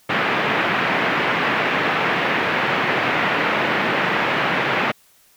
white band-pass noise, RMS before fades -20 dBFS, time 0.09-4.92 s, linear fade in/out 10 ms, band 130 to 2400 Hz, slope 24 dB/octave, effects white hiss -55 dBFS RMS until 5.36 s

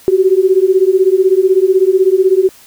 sine beating tone pair, 370 / 386 Hz, F#4 / G4, 0 / -27 cents, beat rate 16 Hz, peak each -10 dBFS, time 0.08-2.49 s, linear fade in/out 0 ms, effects white hiss -42 dBFS RMS until 2.66 s

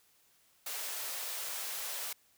white high-pass noise, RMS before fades -39 dBFS, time 0.66-2.13 s, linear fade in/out 5 ms, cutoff 450 Hz, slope 24 dB/octave, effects white hiss -68 dBFS RMS until 2.37 s

